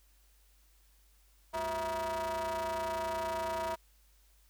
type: ring-modulated tone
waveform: 45% pulse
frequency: 148.6 Hz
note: D3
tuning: 21 cents sharp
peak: -30 dBFS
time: 1.53-3.76 s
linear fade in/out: 20 ms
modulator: 803 Hz
effects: added 50 Hz sine -63 dBFS peak until 4.49 s + white hiss -69 dBFS RMS until 4.49 s